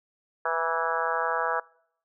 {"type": "harmonic tone with a mistuned harmonic", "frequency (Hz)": 164.81, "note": "E3", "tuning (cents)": 0, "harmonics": [3, 4, 5, 6, 7, 8, 9, 10], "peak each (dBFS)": [-32, -32, -34, -32, -33, -32, -34, -34], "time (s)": [0.45, 1.6], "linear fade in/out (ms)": 5, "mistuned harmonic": 6, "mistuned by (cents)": -26, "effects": ["noise-tail reverb RT60 0.7 s tail -25 dB re dry"]}